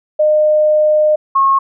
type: tone pair in turn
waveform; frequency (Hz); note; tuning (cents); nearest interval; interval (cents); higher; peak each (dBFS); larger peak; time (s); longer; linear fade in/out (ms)
sine; 610 / 1086.9; D#5 / C#6; -34 / -34; minor seventh; 1000; second; -8; neither; 0.19-1.16 / 1.35-1.59; first; 10
effects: none